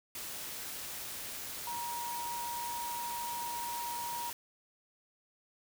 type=tone in noise; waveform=sine; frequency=949 Hz; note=A#5; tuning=31 cents sharp; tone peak=-37 dBFS; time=1.67-4.3 s; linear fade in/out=2 ms; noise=white; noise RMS=-42 dBFS; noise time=0.15-4.33 s; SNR=+2 dB; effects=none